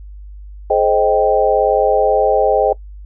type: chord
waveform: sine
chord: Ab major seventh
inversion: none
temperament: equal with one note detuned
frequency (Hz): 425.3 / 523.3 / 622.3 / 784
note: Ab4 / C5 / Eb5 / G5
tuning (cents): +41 / 0 / 0 / 0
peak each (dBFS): -16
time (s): 0.7-2.73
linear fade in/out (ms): 5
effects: noise-tail reverb RT60 0.1 s tail -22 dB re dry + added 50 Hz sine -31 dBFS peak until 3.05 s